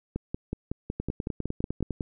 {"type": "two click trains", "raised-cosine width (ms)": 3, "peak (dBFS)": [-17, -17], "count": [11, 10], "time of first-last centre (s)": [[1, 2.008], [0.16, 1.827]], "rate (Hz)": [9.92, 5.4], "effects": []}